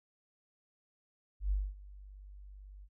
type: tone with ADSR envelope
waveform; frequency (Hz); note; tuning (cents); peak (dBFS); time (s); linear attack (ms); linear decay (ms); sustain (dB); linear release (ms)
sine; 49; G1; 0; -27; 1.4-2.89; 110; 230; -21; 61
effects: none